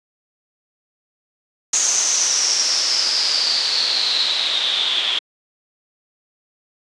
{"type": "noise with low-pass filter sweep", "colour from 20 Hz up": "white", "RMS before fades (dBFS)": -19, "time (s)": [1.73, 5.19], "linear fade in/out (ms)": 5, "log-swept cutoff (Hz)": [6600, 3300], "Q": 9.2, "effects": ["high-pass 400 Hz 12 dB/octave", "resampled to 22050 Hz"]}